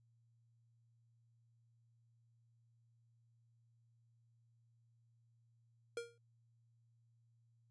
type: tone with exponential decay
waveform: square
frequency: 469.8 Hz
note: A#4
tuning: 13 cents sharp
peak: -38 dBFS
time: 5.97-6.18 s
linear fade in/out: 2 ms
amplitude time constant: 45 ms
effects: added 116 Hz sine -70 dBFS peak until 7.7 s + resampled to 24000 Hz